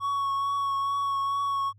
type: tone with vibrato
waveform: triangle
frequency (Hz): 1112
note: C#6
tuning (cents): +5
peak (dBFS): -23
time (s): 0-1.73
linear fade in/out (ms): 50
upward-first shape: triangle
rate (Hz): 2.3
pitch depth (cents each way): 19
effects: added 102 Hz sine -53 dBFS peak until 1.78 s